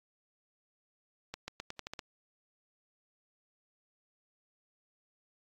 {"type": "accelerating click train", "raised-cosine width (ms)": 0.2, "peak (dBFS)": -22, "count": 8, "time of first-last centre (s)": [1.34, 1.992], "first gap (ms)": 140, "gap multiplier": 0.86, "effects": ["AAC 48 kbps"]}